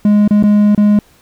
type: tone with dropouts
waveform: triangle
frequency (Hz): 207.7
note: G#3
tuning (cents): 0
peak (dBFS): -4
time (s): 0.05-0.99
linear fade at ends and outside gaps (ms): 2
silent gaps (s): 0.278-0.308 / 0.427-0.437 / 0.749-0.777
effects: pink hiss -49 dBFS RMS until 1.21 s